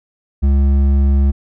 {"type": "tone with hard clipping", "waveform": "triangle", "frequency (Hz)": 69, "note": "C#2", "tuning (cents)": -7, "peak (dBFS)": -11, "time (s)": [0.42, 1.32], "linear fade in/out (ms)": 20, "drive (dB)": 11, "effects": []}